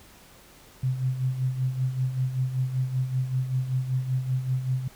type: tone with tremolo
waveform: sine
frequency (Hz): 129.3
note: C3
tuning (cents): -20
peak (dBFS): -21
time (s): 0.83-4.88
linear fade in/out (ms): 5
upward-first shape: sine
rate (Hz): 5.2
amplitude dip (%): 65
effects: pink hiss -52 dBFS RMS until 4.95 s